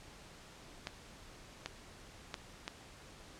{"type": "clicks", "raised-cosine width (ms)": 0.2, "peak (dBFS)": -21, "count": 4, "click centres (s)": [0.871, 1.66, 2.342, 2.679], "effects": ["pink hiss -55 dBFS RMS until 3.39 s", "low-pass 8000 Hz 12 dB/octave"]}